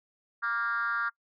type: tone with frequency modulation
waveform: sine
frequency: 1396.9 Hz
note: F6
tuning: in tune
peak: -26 dBFS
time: 0.42-1.1 s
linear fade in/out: 20 ms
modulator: 226 Hz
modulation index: 1.1
effects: noise-tail reverb RT60 0.1 s tail -24 dB re dry + tanh soft clip ceiling -23 dBFS